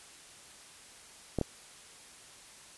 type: clicks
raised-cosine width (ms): 2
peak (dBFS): -16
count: 2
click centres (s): 1.387 / 1.413
effects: white hiss -53 dBFS RMS until 2.77 s + resampled to 24000 Hz